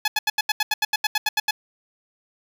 10% pulse tone bursts, 851 Hz, G#5, 42 cents sharp, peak -10 dBFS, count 14, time 0.05-1.51 s, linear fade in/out 5 ms, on 30 ms, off 80 ms, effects none

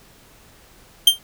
45% pulse tone with exponential decay, 3159 Hz, G7, 13 cents sharp, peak -5 dBFS, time 1.07-1.19 s, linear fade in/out 5 ms, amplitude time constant 24 ms, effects pink hiss -50 dBFS RMS until 1.23 s

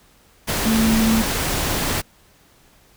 sine tone in noise, 222.9 Hz, A3, 23 cents sharp, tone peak -15 dBFS, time 0.65-1.23 s, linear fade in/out 20 ms, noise pink, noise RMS -22 dBFS, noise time 0.47-2.02 s, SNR +4 dB, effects pink hiss -54 dBFS RMS until 2.96 s

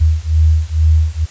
sine beating tone pair, 77.78 / 79.98 Hz, D#2 / D#2, 0 / +48 cents, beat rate 2.2 Hz, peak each -12 dBFS, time 0-1.26 s, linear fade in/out 20 ms, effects white hiss -39 dBFS RMS until 1.3 s + resampled to 16000 Hz

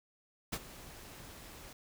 pink noise with ADSR envelope, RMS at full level -34 dBFS, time 0.52-1.73 s, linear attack 14 ms, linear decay 49 ms, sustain -17 dB, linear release 4 ms, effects none

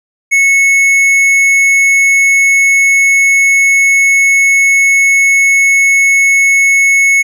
sine tone with tanh clipping, 2200 Hz, C#7, 14 cents flat, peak -7 dBFS, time 0.31-7.23 s, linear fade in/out 20 ms, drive 10 dB, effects none

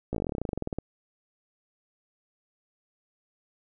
slowing click train, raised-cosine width 2 ms, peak -17 dBFS, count 21, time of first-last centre 0.13-0.786 s, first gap 16 ms, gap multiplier 1.07, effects none

